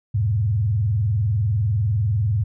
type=tone with vibrato; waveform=sine; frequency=104.9 Hz; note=G#2; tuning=18 cents sharp; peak=-17 dBFS; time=0.14-2.44 s; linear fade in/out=10 ms; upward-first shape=sine; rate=20 Hz; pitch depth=300 cents each way; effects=none